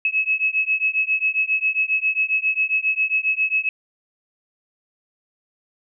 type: beating tone pair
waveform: sine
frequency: 2574 / 2581.4 Hz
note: E7 / E7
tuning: -42 / -37 cents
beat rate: 7.4 Hz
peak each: -21 dBFS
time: 0.05-3.69 s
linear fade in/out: 2 ms
effects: none